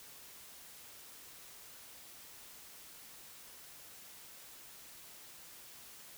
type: silence
effects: white hiss -54 dBFS RMS until 6.17 s